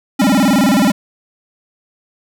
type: tone with vibrato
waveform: square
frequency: 233.1 Hz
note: A#3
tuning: in tune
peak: -10 dBFS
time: 0.19-0.92 s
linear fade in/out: 10 ms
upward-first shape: square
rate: 19 Hz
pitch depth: 270 cents each way
effects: none